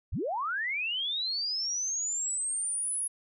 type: linear sweep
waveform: sine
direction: up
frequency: 31.58 to 10548 Hz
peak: -29 dBFS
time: 0.12-3.08 s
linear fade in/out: 10 ms
effects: none